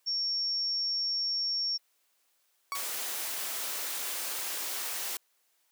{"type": "tone", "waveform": "sine", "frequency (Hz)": 5490, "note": "F8", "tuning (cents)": -31, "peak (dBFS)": -28, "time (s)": [0.06, 1.78], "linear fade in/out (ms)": 20}
{"type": "tone with exponential decay", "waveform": "35% pulse", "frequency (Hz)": 1126, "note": "C#6", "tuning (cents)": 27, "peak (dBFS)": -27, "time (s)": [2.72, 2.9], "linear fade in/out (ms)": 0, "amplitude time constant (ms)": 38}
{"type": "noise", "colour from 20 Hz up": "white", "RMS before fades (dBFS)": -35, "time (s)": [2.75, 5.17], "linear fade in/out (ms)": 2}
{"effects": ["white hiss -72 dBFS RMS until 5.71 s", "high-pass 400 Hz 12 dB/octave"]}